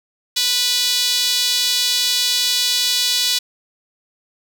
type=tone with high-pass filter; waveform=sawtooth; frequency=492.5 Hz; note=B4; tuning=5 cents flat; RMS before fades=-18 dBFS; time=0.36-3.39 s; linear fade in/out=10 ms; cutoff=3900 Hz; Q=2.8; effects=none